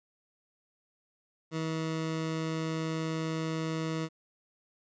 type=tone; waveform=20% pulse; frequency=160.4 Hz; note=E3; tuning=47 cents flat; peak=-26 dBFS; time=1.51-4.09 s; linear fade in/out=50 ms; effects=resampled to 16000 Hz + 11-bit